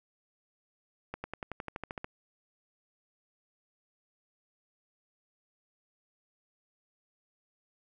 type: accelerating click train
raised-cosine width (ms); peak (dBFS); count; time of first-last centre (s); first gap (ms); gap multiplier
0.5; -22; 12; 1.14-2.044; 100; 0.96
effects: none